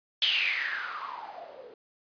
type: noise with low-pass filter sweep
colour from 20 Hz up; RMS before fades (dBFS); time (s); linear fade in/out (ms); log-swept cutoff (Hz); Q
violet; -32; 0.22-1.74; 2; 3300 to 440; 7.6
effects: resampled to 11025 Hz